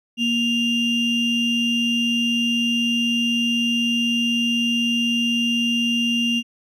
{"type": "ring-modulated tone", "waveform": "triangle", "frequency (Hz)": 1516, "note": "F#6", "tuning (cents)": 42, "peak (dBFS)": -13, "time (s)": [0.17, 6.43], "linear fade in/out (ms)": 50, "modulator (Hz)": 1280, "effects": []}